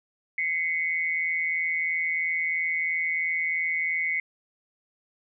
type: tone pair together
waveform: sine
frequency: 2043 / 2206 Hz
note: C7 / C#7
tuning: -42 / -9 cents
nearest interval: minor second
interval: 133 cents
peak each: -27 dBFS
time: 0.38-4.2 s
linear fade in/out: 2 ms
effects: none